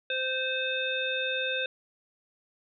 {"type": "harmonic tone", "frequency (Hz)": 519, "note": "C5", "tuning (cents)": -14, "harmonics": [1, 3, 5, 7], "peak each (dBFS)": [-33, -33, -33, -33], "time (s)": [0.1, 1.66], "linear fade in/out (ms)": 2, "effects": []}